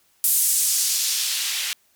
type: noise with band-pass filter sweep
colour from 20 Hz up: blue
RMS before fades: -22 dBFS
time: 0.24-1.73 s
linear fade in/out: 0 ms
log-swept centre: 11000 to 2500 Hz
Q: 1.1
effects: white hiss -62 dBFS RMS until 1.95 s